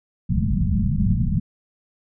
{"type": "low-pass noise", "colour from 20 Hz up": "white", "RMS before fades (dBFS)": -20, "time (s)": [0.29, 1.4], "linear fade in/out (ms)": 10, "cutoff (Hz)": 220, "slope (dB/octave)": 96, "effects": []}